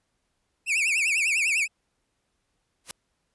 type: tone with vibrato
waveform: 45% pulse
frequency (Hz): 2465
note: D#7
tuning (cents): -17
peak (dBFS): -21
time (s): 0.66-1.68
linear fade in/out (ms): 50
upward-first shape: triangle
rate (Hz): 10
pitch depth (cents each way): 210
type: noise with exponential growth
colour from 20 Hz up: white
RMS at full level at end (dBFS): -30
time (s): 2.84-2.91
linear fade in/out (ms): 1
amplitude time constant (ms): 15
effects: pink hiss -75 dBFS RMS until 3.34 s + resampled to 24000 Hz